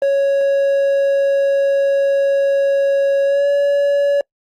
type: tone with pitch glide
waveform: triangle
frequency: 554.4 to 567.4 Hz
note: C#5 to C#5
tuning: 0 to +40 cents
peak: -10 dBFS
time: 0.02-4.21 s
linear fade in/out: 2 ms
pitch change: +40 cents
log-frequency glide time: 3.25-3.47 s
effects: noise-tail reverb RT60 0.1 s tail -26 dB re dry + Opus 24 kbps